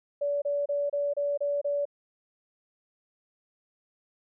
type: tone bursts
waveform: sine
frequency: 574 Hz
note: D5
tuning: 40 cents flat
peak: -25 dBFS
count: 7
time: 0.21-1.854 s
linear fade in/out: 10 ms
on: 210 ms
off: 29 ms
effects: none